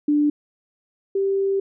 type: tone pair in turn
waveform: sine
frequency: 295 / 391.4 Hz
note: D4 / G4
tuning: +8 / -3 cents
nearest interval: perfect fourth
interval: 489 cents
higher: second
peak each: -15 / -18 dBFS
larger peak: first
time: 0.08-0.3 / 1.15-1.6 s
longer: second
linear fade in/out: 5 ms
effects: none